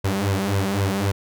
sawtooth tone with flanger, 98.4 Hz, G2, 7 cents sharp, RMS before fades -22 dBFS, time 0.04-1.12 s, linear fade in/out 10 ms, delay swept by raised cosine 1.9 to 5.5 ms, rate 3.8 Hz, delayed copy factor +0.85, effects none

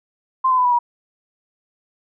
sine tone with pitch steps, 1044 / 1021.9 / 1000.3 / 979.2 / 958.5 Hz, C6 / C6 / B5 / B5 / A#5, -4 / -41 / +22 / -15 / +48 cents, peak -13 dBFS, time 0.44-0.79 s, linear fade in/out 10 ms, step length 70 ms, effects none

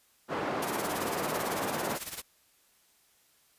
white band-pass noise, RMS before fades -33 dBFS, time 0.28-1.99 s, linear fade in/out 50 ms, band 170 to 1000 Hz, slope 12 dB/octave
white noise with tremolo, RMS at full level -36 dBFS, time 0.62-2.22 s, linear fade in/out 5 ms, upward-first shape sine, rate 18 Hz, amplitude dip 75%
effects white hiss -66 dBFS RMS until 3.58 s + resampled to 32000 Hz

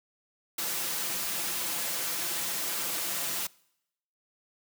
white noise with comb filter, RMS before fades -32 dBFS, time 0.58-3.47 s, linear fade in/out 5 ms, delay 5.9 ms, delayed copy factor +0.6, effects noise-tail reverb RT60 0.8 s tail -24 dB re dry + high-pass 150 Hz 12 dB/octave

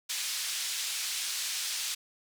pink band-pass noise, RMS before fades -34 dBFS, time 0.09-1.95 s, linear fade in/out 10 ms, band 3300 to 9300 Hz, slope 12 dB/octave, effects none

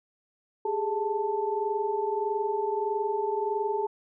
sine tone cluster, 402.7 / 424.3 / 882 Hz, G4 / G#4 / A5, +47 / +37 / +4 cents, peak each -30 dBFS, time 0.65-3.87 s, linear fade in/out 5 ms, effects none

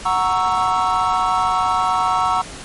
triangle chord, F# dominant seventh, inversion none, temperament equal, 740 / 932.3 / 1108.7 / 1318.5 Hz, F#5 / A#5 / C#6 / E6, 0 / 0 / 0 / 0 cents, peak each -19 dBFS, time 0.05-2.42 s, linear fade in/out 10 ms, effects pink hiss -34 dBFS RMS until 2.64 s + MP3 48 kbps

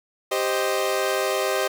sawtooth chord, C minor, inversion second, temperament equal, 392 / 523.3 / 622.3 Hz, G4 / C5 / Eb5, 0 / 0 / 0 cents, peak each -22 / -22 / -22 dBFS, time 0.31-1.68 s, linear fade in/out 10 ms, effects none

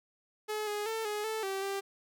sawtooth tone with pitch steps, 426.6 / 416.1 / 446.3 / 419 / 439.4 / 387.6 / 393.6 Hz, G#4 / G#4 / A4 / G#4 / A4 / G4 / G4, +46 / +3 / +25 / +15 / -2 / -20 / +7 cents, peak -29 dBFS, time 0.48-1.81 s, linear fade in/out 20 ms, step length 190 ms, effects none

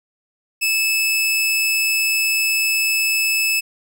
sawtooth tone, 2612 Hz, E7, 17 cents flat, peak -13 dBFS, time 0.61-3.61 s, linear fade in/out 20 ms, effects none

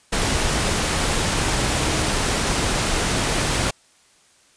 sine tone in noise, 311.1 Hz, D#4, in tune, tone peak -29 dBFS, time 1.8-2.08 s, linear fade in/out 10 ms, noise pink, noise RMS -21 dBFS, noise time 0.12-3.71 s, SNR -11 dB, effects white hiss -56 dBFS RMS until 4.56 s + resampled to 22050 Hz

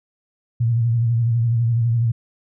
sine tone with vibrato, 116.7 Hz, A#2, 2 cents sharp, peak -15 dBFS, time 0.6-2.12 s, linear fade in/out 10 ms, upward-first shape sine, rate 12 Hz, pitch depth 57 cents each way, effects none

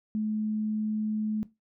sine tone, 214.8 Hz, A3, 41 cents flat, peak -26 dBFS, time 0.15-1.43 s, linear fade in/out 0 ms, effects noise-tail reverb RT60 0.2 s tail -17 dB re dry

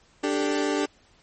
35% pulse chord, D suspended fourth, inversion none, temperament equal, 293.7 / 392 / 440 Hz, D4 / G4 / A4, 0 / 0 / 0 cents, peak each -24 / -26 / -28 dBFS, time 0.23-0.86 s, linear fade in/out 10 ms, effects pink hiss -59 dBFS RMS until 1.22 s + MP3 32 kbps

